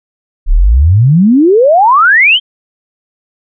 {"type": "exponential sweep", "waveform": "sine", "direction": "up", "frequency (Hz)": [30.88, 3247], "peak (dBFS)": -3, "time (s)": [0.46, 2.4], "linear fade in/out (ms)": 50, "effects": []}